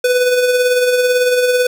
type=tone with tremolo; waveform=square; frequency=497.4 Hz; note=B4; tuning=12 cents sharp; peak=-10 dBFS; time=0.04-1.67 s; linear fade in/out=5 ms; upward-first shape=sine; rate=18 Hz; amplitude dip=40%; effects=none